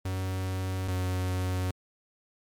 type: tone pair in turn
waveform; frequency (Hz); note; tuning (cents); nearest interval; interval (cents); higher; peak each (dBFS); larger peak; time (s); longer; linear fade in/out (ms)
45% pulse; 93.8 / 92.08; F#2 / F#2; +24 / -8; unison; 32; first; -29 / -27; second; 0.05-0.88 / 0.88-1.71; neither; 5
effects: MP3 96 kbps